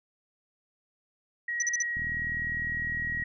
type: tone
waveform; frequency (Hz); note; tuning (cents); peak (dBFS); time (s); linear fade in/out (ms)
sine; 1900; A#6; +33; -29; 1.48-3.24; 5
type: tone bursts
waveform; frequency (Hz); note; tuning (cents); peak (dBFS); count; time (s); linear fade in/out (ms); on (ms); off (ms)
sine; 5980; F#8; +17; -25; 4; 1.6-1.824; 2; 23; 44
type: click train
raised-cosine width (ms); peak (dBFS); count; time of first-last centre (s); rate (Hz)
5; -29; 51; 1.97-3.223; 39.9
effects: none